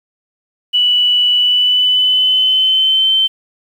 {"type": "tone with pitch glide", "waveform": "sine", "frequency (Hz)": [2957, 3095], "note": ["F#7", "G7"], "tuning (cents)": [-2, -23], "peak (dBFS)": -9, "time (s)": [0.73, 3.28], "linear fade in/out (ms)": 20, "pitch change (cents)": 79, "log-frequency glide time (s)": [1.37, 3.12], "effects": ["7-bit"]}